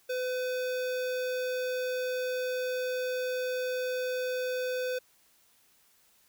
square tone with notch filter, 505 Hz, B4, 39 cents sharp, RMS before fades -32 dBFS, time 0.09-4.99 s, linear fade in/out 10 ms, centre 9100 Hz, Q 1.8, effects white hiss -65 dBFS RMS until 6.28 s

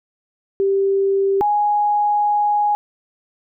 sine tone pair in turn, 391.9 / 830.4 Hz, G4 / G#5, 0 / 0 cents, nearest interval octave + minor second, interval 1300 cents, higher second, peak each -14 dBFS, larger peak neither, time 0.6-1.41 / 1.41-2.75 s, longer second, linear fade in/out 0 ms, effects none

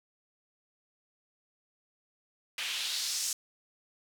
white noise with band-pass filter sweep, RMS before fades -34 dBFS, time 2.58-3.33 s, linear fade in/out 2 ms, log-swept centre 2500 to 6800 Hz, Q 1.8, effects none

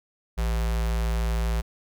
square tone with notch filter, 56.5 Hz, A1, 47 cents sharp, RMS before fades -25 dBFS, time 0.37-1.62 s, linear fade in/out 20 ms, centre 270 Hz, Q 1.9, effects none

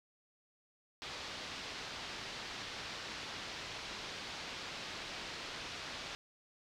white low-pass noise, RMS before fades -45 dBFS, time 1.02-6.15 s, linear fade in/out 0 ms, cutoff 4800 Hz, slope 24 dB/octave, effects none

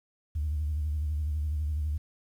sine tone with vibrato, 75.5 Hz, D2, 48 cents sharp, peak -26 dBFS, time 0.35-1.98 s, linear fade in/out 10 ms, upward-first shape sine, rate 12 Hz, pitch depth 77 cents each way, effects tanh soft clip ceiling -23 dBFS + 10-bit

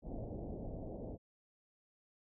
pink low-pass noise, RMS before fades -44 dBFS, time 0.02-1.18 s, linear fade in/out 50 ms, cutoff 700 Hz, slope 48 dB/octave, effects none

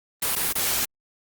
white noise with dropouts, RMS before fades -24 dBFS, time 0.22-0.85 s, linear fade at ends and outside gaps 5 ms, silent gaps 0.354-0.361 / 0.527-0.553 s, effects Opus 32 kbps

